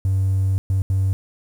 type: tone bursts at uneven times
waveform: triangle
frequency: 96 Hz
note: G2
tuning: 36 cents flat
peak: -13 dBFS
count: 3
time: 0.05-0.58 / 0.7-0.82 / 0.9-1.13 s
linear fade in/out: 0 ms
effects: tanh soft clip ceiling -12 dBFS + 8-bit